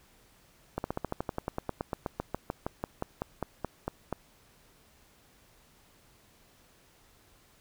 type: slowing click train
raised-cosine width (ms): 1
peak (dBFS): -17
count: 26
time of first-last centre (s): 0.78-4.127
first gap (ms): 61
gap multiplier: 1.06
effects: pink hiss -62 dBFS RMS until 7.6 s